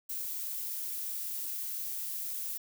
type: noise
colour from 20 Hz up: violet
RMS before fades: -37 dBFS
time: 0.09-2.58 s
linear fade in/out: 10 ms
effects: none